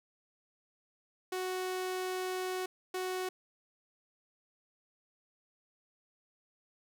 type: tone bursts at uneven times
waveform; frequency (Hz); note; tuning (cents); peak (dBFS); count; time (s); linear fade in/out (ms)
sawtooth; 370; F#4; 0; -30; 2; 1.32-2.66 / 2.94-3.29; 5
effects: none